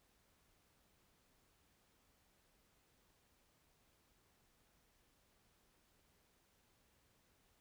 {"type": "silence", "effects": ["pink hiss -75 dBFS RMS until 7.6 s"]}